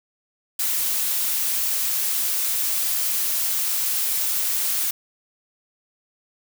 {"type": "noise", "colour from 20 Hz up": "blue", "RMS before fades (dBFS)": -23, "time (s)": [0.59, 4.91], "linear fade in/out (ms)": 5, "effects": []}